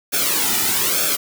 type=noise with flanger; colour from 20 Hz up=white; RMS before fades=-19 dBFS; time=0.12-1.17 s; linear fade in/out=20 ms; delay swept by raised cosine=1 to 1.87 ms; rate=1.1 Hz; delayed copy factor=-0.75; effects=none